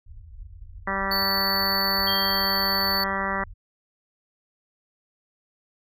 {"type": "low-pass noise", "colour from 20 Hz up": "pink", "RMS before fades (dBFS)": -42, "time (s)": [0.06, 3.54], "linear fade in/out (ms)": 10, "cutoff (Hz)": 100, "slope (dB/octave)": 96}
{"type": "harmonic tone", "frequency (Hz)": 194.8, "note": "G3", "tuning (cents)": -11, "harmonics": [1, 2, 3, 4, 5, 6, 7, 8, 9, 10], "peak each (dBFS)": [-33, -37, -34, -35, -32, -31, -34, -35, -34, -31], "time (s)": [0.87, 3.44], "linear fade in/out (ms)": 5}
{"type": "tone", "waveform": "square", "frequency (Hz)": 4484, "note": "C#8", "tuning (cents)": 19, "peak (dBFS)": -24, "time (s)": [1.11, 3.04], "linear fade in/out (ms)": 5}
{"type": "tone with exponential decay", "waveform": "sine", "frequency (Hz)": 3214, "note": "G7", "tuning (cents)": 43, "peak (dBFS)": -25, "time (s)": [2.07, 3.18], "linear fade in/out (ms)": 5, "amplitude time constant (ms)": 240}
{"effects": []}